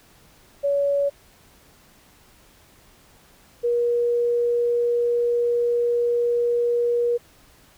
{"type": "tone pair in turn", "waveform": "sine", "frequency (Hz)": [565, 477.2], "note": ["C#5", "A#4"], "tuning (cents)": [33, 41], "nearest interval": "minor third", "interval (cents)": 292, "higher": "first", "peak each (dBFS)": -18, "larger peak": "neither", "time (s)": [[0.63, 1.1], [3.63, 7.18]], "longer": "second", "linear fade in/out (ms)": 20, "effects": ["pink hiss -54 dBFS RMS until 7.77 s"]}